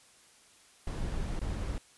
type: noise with dropouts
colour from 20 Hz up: brown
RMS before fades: -34 dBFS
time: 0.87-1.78 s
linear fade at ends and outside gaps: 1 ms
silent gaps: 1.392-1.416 s
effects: white hiss -60 dBFS RMS until 1.97 s + resampled to 24000 Hz